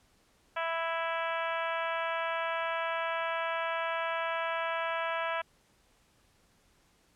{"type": "harmonic tone", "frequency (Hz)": 330, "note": "E4", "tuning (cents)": 2, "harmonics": [2, 3, 4, 5, 6, 7, 8, 9, 10], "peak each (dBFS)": [-35, -36, -37, -38, -45, -42, -43, -48, -49], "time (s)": [0.56, 5.42], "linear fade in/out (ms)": 10, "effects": ["pink hiss -67 dBFS RMS until 7.15 s", "low-pass 11000 Hz 12 dB/octave"]}